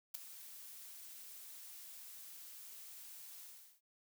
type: noise with ADSR envelope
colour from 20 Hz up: blue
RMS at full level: -38 dBFS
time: 0.14-3.81 s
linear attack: 11 ms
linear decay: 4 ms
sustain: -15 dB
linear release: 380 ms
effects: none